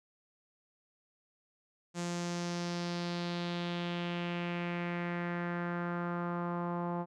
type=tone with low-pass filter sweep; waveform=sawtooth; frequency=173.7 Hz; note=F3; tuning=9 cents flat; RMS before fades=-36 dBFS; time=1.94-7.06 s; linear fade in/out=50 ms; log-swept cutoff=7300 to 920 Hz; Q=2.6; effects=none